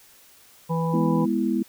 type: harmonic tone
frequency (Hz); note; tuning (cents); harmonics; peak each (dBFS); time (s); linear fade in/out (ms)
164.81; E3; 0; 1 / 3 / 5 / 6; -23 / -29 / -35 / -30; 0.69-1.26; 20
type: chord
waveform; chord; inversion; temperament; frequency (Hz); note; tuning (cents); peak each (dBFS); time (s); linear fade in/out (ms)
sine; E major; first; equal; 207.7 / 246.9 / 329.6; G#3 / B3 / E4; 0 / 0 / 0; -25; 0.93-1.63; 10
effects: white hiss -53 dBFS RMS until 1.68 s